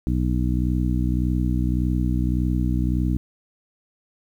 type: harmonic tone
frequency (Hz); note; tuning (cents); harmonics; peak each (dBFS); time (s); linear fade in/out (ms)
61.74; B1; 0; 1 / 2 / 3 / 4 / 5; -22 / -25 / -27 / -28 / -29; 0.07-3.17; 0
effects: 9-bit